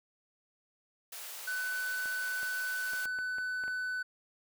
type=high-pass noise; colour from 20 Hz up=white; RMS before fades=-44 dBFS; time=1.12-3.06 s; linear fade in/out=5 ms; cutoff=480 Hz; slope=24 dB/octave
type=tone; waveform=triangle; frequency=1500 Hz; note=F#6; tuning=23 cents sharp; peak=-31 dBFS; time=1.47-4.03 s; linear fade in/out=10 ms
type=clicks; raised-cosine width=0.5 ms; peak=-32 dBFS; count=8; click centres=2.058 / 2.431 / 2.934 / 3.056 / 3.188 / 3.384 / 3.638 / 3.68 s
effects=none